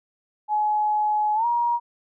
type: tone with pitch glide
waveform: sine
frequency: 846 to 949.6 Hz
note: G#5 to A#5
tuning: +32 to +32 cents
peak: -19 dBFS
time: 0.48-1.8 s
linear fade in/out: 50 ms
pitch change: +200 cents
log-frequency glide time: 1.35-1.46 s
effects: none